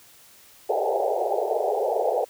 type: band-pass noise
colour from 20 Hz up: pink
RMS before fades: -24 dBFS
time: 0.69-2.25 s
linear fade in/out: 10 ms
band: 390 to 840 Hz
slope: 96 dB/octave
effects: white hiss -52 dBFS RMS until 2.29 s